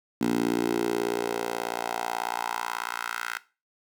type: tone with high-pass filter sweep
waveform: 10% pulse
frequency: 58.27 Hz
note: A#1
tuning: in tune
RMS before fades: -29 dBFS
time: 0.21-3.38 s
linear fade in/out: 5 ms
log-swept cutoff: 250 to 1500 Hz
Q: 2.8
effects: noise-tail reverb RT60 0.3 s tail -17 dB re dry